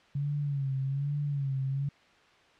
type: tone with vibrato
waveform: sine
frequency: 139.7 Hz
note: C#3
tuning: 14 cents sharp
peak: -28 dBFS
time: 0.15-1.89 s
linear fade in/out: 5 ms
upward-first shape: sine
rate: 1.2 Hz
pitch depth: 76 cents each way
effects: white hiss -60 dBFS RMS until 2.59 s + low-pass 3000 Hz 12 dB/octave